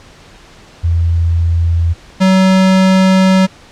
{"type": "tone pair in turn", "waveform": ["sine", "square"], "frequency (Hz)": [84.1, 188.8], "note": ["E2", "F#3"], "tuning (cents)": [35, 35], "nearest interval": "octave + major second", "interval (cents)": 1400, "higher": "second", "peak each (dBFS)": [-9, -7], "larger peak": "second", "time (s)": [[0.83, 1.94], [2.2, 3.47]], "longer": "second", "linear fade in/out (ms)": 20, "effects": ["pink hiss -40 dBFS RMS until 3.71 s", "low-pass 6000 Hz 12 dB/octave"]}